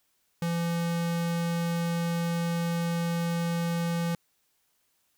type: tone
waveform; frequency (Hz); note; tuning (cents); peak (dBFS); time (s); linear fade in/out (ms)
square; 169.4; E3; +48; -27; 0.42-4.15; 2
effects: white hiss -72 dBFS RMS until 5.17 s